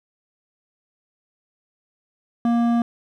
sine tone with hard clipping, 235.2 Hz, A#3, 16 cents sharp, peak -18 dBFS, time 2.45-2.82 s, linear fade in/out 2 ms, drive 10 dB, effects none

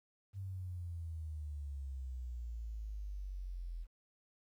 sine exponential sweep, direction down, 98.7 to 41.2 Hz, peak -40 dBFS, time 0.33-3.87 s, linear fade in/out 50 ms, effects 12-bit

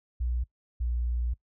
sine tone pair in turn, 60.5 / 59.74 Hz, B1 / A#1, -35 / +43 cents, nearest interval unison, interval 22 cents, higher first, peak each -26 dBFS, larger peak neither, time 0.2-0.44 / 0.8-1.34 s, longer second, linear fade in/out 10 ms, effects noise-tail reverb RT60 0.1 s tail -20 dB re dry

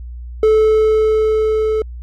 triangle tone with level ramp, 435.1 Hz, A4, 19 cents flat, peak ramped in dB -6 to -12 dBFS, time 0.43-1.82 s, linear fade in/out 2 ms, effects added 60 Hz sine -27 dBFS peak until 2.02 s

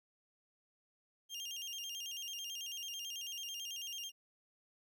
30% pulse tone with vibrato, 3000 Hz, F#7, 23 cents sharp, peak -39 dBFS, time 1.29-4.12 s, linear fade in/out 50 ms, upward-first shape square, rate 9.1 Hz, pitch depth 110 cents each way, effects 13-bit

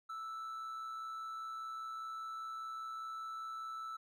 triangle tone with amplitude modulation, 1318.5 Hz, E6, in tune, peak -38 dBFS, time 0.09-3.97 s, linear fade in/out 10 ms, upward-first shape sine, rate 125 Hz, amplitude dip 35%, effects none

